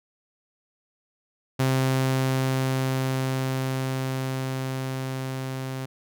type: tone with level ramp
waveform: sawtooth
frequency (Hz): 131.7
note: C3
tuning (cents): +12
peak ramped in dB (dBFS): -16 to -26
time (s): 1.59-5.86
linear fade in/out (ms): 10
effects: none